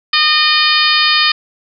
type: harmonic tone with a mistuned harmonic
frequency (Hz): 611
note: D#5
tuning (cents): -32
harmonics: 2 / 3 / 4 / 5 / 6 / 7 / 8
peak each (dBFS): -17 / -17 / -17 / -17 / -17 / -17 / -17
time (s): 0.13-1.32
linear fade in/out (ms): 5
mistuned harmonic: 7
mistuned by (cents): +25
effects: none